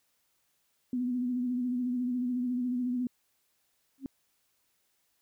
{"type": "tone with vibrato", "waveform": "sine", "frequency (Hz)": 248.1, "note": "B3", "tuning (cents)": 8, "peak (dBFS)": -28, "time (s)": [0.93, 3.07], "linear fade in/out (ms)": 2, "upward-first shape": "sine", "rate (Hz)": 14, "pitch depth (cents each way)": 41}
{"type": "tone with exponential growth", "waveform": "sine", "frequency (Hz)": 268.9, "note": "C4", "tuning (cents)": 47, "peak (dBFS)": -29, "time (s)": [3.98, 4.06], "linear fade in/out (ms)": 0, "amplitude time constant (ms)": 17}
{"effects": ["white hiss -74 dBFS RMS until 5.21 s"]}